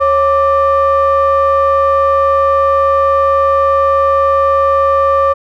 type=ring-modulated tone; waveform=triangle; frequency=311.8 Hz; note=D#4; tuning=4 cents sharp; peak=-3 dBFS; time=0-5.34 s; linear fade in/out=20 ms; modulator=860 Hz; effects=none